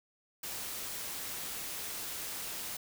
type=noise; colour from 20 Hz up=white; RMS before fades=-40 dBFS; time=0.43-2.77 s; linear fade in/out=5 ms; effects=none